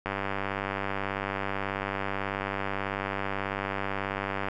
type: click train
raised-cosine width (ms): 0.5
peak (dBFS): -15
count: 436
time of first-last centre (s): 0.06-4.485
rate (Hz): 98.3
effects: none